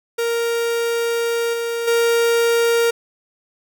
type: tone with level steps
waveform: 45% pulse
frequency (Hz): 466.2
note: A#4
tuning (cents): 0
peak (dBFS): -18 / -21 / -14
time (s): 0.18-2.91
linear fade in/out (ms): 10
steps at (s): 1.53 / 1.87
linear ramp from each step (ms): 10
effects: none